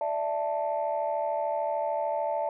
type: chord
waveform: sine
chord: D suspended second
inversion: none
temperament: just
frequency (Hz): 587.3 / 660.7 / 881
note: D5 / E5 / A5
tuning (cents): 0 / +4 / +2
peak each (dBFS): -30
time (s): 0.01-2.49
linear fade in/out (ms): 2
effects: tanh soft clip ceiling -19 dBFS